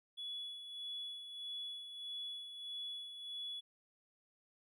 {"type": "tone with tremolo", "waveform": "triangle", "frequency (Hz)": 3400, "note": "G#7", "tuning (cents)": 40, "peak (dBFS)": -38, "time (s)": [0.17, 3.61], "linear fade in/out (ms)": 20, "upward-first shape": "sine", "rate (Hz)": 1.6, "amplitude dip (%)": 60, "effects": ["tanh soft clip ceiling -38 dBFS"]}